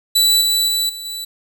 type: tone with level steps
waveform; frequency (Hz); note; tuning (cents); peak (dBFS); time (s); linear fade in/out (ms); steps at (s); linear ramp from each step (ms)
sawtooth; 3959; B7; +3; -8 / -11 / -13 / -25 / -22; 0.15-1.25; 10; 0.41 / 0.68 / 0.89 / 1.05; 5
effects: none